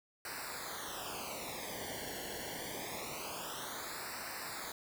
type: noise with flanger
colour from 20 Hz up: pink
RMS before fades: -43 dBFS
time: 0.25-4.72 s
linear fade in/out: 2 ms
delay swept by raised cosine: 0.3 to 0.81 ms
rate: 0.25 Hz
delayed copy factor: -0.95
effects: none